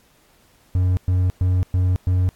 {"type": "tone bursts", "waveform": "triangle", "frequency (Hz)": 91.4, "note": "F#2", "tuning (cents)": -21, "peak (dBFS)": -13, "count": 5, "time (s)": [0.75, 2.29], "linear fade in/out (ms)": 0, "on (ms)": 220, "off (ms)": 110, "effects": ["pink hiss -57 dBFS RMS until 2.35 s", "AAC 64 kbps"]}